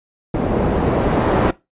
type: noise with low-pass filter sweep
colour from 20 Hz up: white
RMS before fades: -17 dBFS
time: 0.34-1.51 s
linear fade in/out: 5 ms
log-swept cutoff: 390 to 720 Hz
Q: 0.74
effects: noise-tail reverb RT60 0.2 s tail -18 dB re dry + resampled to 8000 Hz